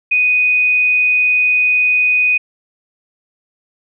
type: tone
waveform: sine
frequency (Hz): 2489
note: D#7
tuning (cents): 0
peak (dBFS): -10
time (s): 0.11-2.38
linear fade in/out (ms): 10
effects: none